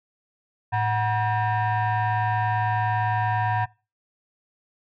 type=tone with frequency modulation; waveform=sine; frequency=108.9 Hz; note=A2; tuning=17 cents flat; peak=-19 dBFS; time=0.72-3.66 s; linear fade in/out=20 ms; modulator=850 Hz; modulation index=1.4; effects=noise-tail reverb RT60 0.3 s tail -23 dB re dry + tanh soft clip ceiling -17 dBFS